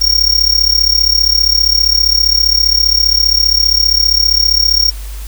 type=tone with amplitude modulation; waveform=square; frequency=5550 Hz; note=F8; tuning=12 cents flat; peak=-5 dBFS; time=0.01-4.91 s; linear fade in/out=10 ms; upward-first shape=sine; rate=35.1 Hz; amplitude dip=85%; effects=added 50 Hz sine -22 dBFS peak until 5.27 s + white hiss -35 dBFS RMS until 5.27 s